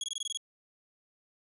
25% pulse tone bursts, 3322 Hz, G#7, in tune, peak -29 dBFS, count 8, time 0.01-0.373 s, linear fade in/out 2 ms, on 27 ms, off 21 ms, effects resampled to 24000 Hz

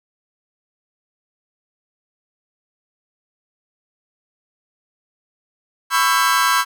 40% pulse chord, C# half-diminished seventh, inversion third, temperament just, 997.9 / 1108.7 / 1330.5 / 1596.6 Hz, B5 / C#6 / E6 / G6, +18 / 0 / +16 / +31 cents, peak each -19 dBFS, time 5.9-6.65 s, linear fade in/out 50 ms, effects none

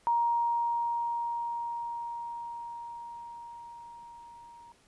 sine tone with level ramp, 940 Hz, A#5, 14 cents sharp, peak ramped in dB -23 to -49 dBFS, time 0.07-4.72 s, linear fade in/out 0 ms, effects pink hiss -64 dBFS RMS until 4.87 s + resampled to 24000 Hz

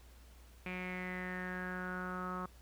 sawtooth tone with low-pass filter sweep, 182.5 Hz, F#3, 24 cents flat, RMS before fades -41 dBFS, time 0.66-2.46 s, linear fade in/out 2 ms, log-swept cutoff 2400 to 1200 Hz, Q 8.1, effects added 60 Hz sine -56 dBFS peak until 2.61 s + pink hiss -64 dBFS RMS until 2.61 s

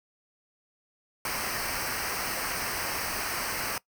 pink noise with comb filter, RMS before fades -32 dBFS, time 1.25-3.78 s, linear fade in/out 2 ms, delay 0.28 ms, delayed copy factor -0.75, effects noise-tail reverb RT60 0.1 s tail -21 dB re dry

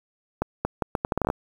accelerating click train, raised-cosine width 1 ms, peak -9 dBFS, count 12, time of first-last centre 0.42-1.301 s, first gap 230 ms, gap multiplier 0.75, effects 7-bit

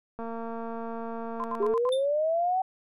click train, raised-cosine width 1 ms, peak -24 dBFS, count 355, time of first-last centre 0.19-1.736 s, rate 229 Hz
sine tone bursts, 1032 Hz, C6, 24 cents flat, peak -29 dBFS, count 5, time 1.4-1.891 s, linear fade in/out 0 ms, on 39 ms, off 74 ms
sine linear sweep, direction up, 401.6 to 764 Hz, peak -23 dBFS, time 1.6-2.62 s, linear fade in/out 5 ms
square tone with exponential decay, 3584 Hz, A7, 31 cents sharp, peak -30 dBFS, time 1.92-2.06 s, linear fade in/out 5 ms, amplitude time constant 29 ms
effects resampled to 32000 Hz

